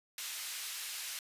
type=high-pass noise; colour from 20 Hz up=pink; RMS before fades=-41 dBFS; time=0.18-1.19 s; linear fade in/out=2 ms; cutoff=2400 Hz; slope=12 dB/octave; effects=resampled to 32000 Hz